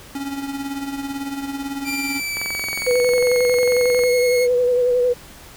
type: tone with tremolo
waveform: square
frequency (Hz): 277.2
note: C#4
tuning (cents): 0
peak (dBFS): -23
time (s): 0.15-2.2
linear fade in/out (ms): 2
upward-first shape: triangle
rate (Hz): 18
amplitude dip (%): 65
type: tone with pitch glide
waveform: sawtooth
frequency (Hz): 2366 to 2170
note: D7 to C#7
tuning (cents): +12 to -37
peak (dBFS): -20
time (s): 1.84-4.48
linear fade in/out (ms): 50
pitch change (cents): -149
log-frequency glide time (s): 1.96-3.35
type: click train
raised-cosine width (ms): 0.5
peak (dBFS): -15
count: 38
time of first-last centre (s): 2.37-4.037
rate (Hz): 22.2
type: tone with vibrato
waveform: sine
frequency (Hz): 493.9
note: B4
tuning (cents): 0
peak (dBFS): -14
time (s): 2.86-5.14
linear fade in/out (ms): 20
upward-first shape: sine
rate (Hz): 11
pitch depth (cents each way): 30
effects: pink hiss -42 dBFS RMS until 5.56 s